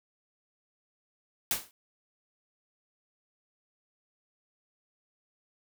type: noise with exponential decay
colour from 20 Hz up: white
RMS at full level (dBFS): -25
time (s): 1.51-1.71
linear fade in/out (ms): 1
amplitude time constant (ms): 42
effects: none